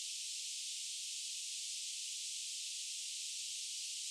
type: band-pass noise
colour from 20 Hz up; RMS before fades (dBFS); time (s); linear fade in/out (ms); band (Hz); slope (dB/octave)
white; -44; 0-4.1; 0; 2700 to 8800; 48
effects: none